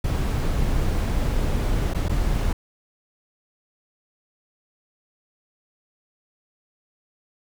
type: noise with dropouts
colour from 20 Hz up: brown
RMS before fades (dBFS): -22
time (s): 0.04-2.53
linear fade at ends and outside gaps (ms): 5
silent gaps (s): 1.937-1.946 / 2.085-2.094
effects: none